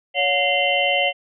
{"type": "tone cluster", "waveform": "sine", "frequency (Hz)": [561, 719, 2083, 2755, 3061], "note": ["C#5", "F#5", "C7", "F7", "G7"], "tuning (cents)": [21, -50, -8, -24, -42], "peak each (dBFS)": -23, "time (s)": [0.14, 1.13], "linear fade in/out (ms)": 50, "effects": []}